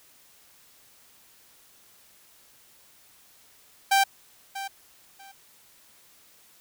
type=tone with echo; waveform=sawtooth; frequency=784 Hz; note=G5; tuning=in tune; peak=-14 dBFS; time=3.91-4.04 s; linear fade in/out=10 ms; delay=640 ms; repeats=2; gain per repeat=-14 dB; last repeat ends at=5.32 s; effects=white hiss -57 dBFS RMS until 6.6 s